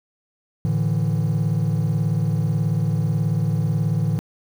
triangle chord, A suspended fourth, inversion none, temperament just, 110 / 146.67 / 165 Hz, A2 / D3 / E3, 0 / -2 / +2 cents, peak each -20 dBFS, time 0.65-4.19 s, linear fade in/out 0 ms, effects tanh soft clip ceiling -10 dBFS + 8-bit

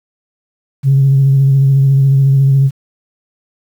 sine tone with vibrato, 136.5 Hz, C#3, 26 cents flat, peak -5 dBFS, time 0.83-2.71 s, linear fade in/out 50 ms, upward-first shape sine, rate 14 Hz, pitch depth 27 cents each way, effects tanh soft clip ceiling -2 dBFS + 7-bit

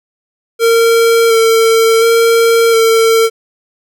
square tone with vibrato, 455.7 Hz, A#4, 39 cents flat, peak -7 dBFS, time 0.59-3.3 s, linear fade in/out 50 ms, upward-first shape square, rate 0.7 Hz, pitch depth 15 cents each way, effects none

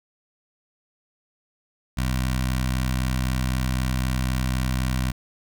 15% pulse tone with notch filter, 63.9 Hz, C2, 40 cents flat, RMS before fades -24 dBFS, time 1.97-5.12 s, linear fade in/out 10 ms, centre 450 Hz, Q 0.54, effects none

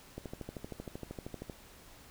click train, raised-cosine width 2 ms, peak -27 dBFS, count 18, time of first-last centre 0.18-1.498 s, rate 12.9 Hz, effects pink hiss -56 dBFS RMS until 2.1 s

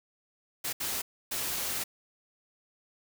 white noise bursts at uneven times, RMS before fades -33 dBFS, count 3, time 0.64-0.73 / 0.8-1.02 / 1.31-1.84 s, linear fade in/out 10 ms, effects none

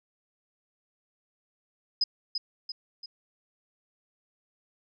sine tone with echo, 5030 Hz, D#8, 18 cents sharp, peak -21 dBFS, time 2.01-2.04 s, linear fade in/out 5 ms, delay 340 ms, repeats 3, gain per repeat -6 dB, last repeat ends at 3.06 s, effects none

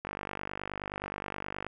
click train, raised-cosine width 0.5 ms, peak -20 dBFS, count 81, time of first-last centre 0.05-1.666 s, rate 49.5 Hz, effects none

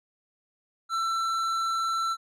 sine tone with tanh clipping, 1339 Hz, E6, 27 cents sharp, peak -27 dBFS, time 0.89-2.17 s, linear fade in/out 50 ms, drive 12 dB, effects none

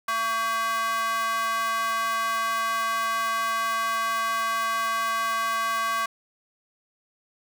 square tone with high-pass filter, 226.1 Hz, A3, 47 cents sharp, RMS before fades -26 dBFS, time 0.08-6.06 s, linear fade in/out 5 ms, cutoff 1200 Hz, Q 3.7, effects none

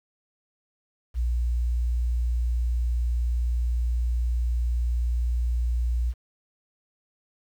sine tone, 59.7 Hz, A#1, 42 cents sharp, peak -21 dBFS, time 1.14-6.14 s, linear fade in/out 50 ms, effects tanh soft clip ceiling -17 dBFS + 9-bit

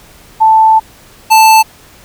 sine / square tone pair in turn, 881 / 881 Hz, A5 / A5, +2 / +2 cents, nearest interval unison, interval 0 cents, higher neither, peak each -3 dBFS, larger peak neither, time 0.4-0.8 / 1.3-1.63 s, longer first, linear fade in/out 20 ms, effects pink hiss -40 dBFS RMS until 2.04 s

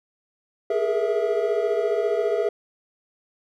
triangle tone cluster, 410.4 / 425.1 / 472.6 / 658 Hz, G#4 / G#4 / A#4 / E5, -21 / +40 / +24 / -3 cents, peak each -24 dBFS, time 0.7-2.49 s, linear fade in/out 5 ms, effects none

